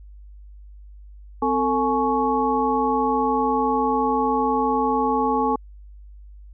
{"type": "tone cluster", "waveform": "sine", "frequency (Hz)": [259.3, 448.4, 844, 1108], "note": ["C4", "A4", "G#5", "C#6"], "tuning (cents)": [-15, 33, 28, -1], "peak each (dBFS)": [-24, -24, -22, -25], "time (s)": [1.42, 5.56], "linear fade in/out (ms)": 5, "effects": ["added 50 Hz sine -40 dBFS peak until 6.53 s"]}